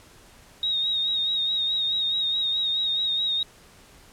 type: tone with vibrato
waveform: sine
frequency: 3753 Hz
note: A#7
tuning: 11 cents sharp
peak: -22 dBFS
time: 0.63-3.43 s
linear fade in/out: 2 ms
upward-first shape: sine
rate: 4.7 Hz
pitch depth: 41 cents each way
effects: pink hiss -52 dBFS RMS until 4.12 s + low-pass 12000 Hz 12 dB/octave